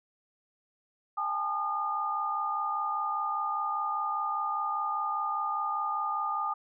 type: tone cluster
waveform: sine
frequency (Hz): 803 / 868 / 1217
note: G5 / A5 / D#6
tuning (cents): +41 / -24 / -39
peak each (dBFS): -36 / -35 / -30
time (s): 1.17-6.54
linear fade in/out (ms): 10
effects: none